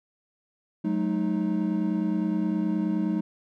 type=chord; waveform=triangle; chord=D# diminished; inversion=first; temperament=equal with one note detuned; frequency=185 / 214.6 / 311.1 Hz; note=F#3 / A3 / D#4; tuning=0 / -43 / 0 cents; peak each=-26 dBFS; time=0.84-3.21 s; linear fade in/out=10 ms; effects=none